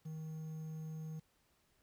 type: tone with quantisation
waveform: triangle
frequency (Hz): 157.6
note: D#3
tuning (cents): +23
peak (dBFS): -40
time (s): 0.05-1.2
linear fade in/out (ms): 10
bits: 11
effects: pink hiss -75 dBFS RMS until 1.82 s